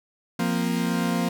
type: chord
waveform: 40% pulse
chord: F suspended fourth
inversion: none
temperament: equal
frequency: 174.61 / 233.1 / 261.6 Hz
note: F3 / Bb3 / C4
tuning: 0 / 0 / 0 cents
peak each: -25 / -25 / -29 dBFS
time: 0.39-1.29 s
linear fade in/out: 5 ms
effects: none